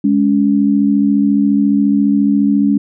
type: tone pair together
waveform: sine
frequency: 207.5 / 281.9 Hz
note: G#3 / C#4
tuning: -1 / +29 cents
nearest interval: perfect fourth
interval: 530 cents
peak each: -12 dBFS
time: 0.04-2.78 s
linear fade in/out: 5 ms
effects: none